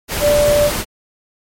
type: tone in noise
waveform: sine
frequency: 587.3 Hz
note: D5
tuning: in tune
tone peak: -10 dBFS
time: 0.2-0.71 s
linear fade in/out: 50 ms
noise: pink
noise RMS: -20 dBFS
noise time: 0.08-0.85 s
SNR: +7 dB
effects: MP3 64 kbps